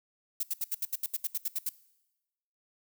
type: noise bursts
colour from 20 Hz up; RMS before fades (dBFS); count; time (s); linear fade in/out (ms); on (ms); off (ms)
violet; -31; 13; 0.4-1.692; 5; 32; 73
effects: noise-tail reverb RT60 1.0 s tail -20 dB re dry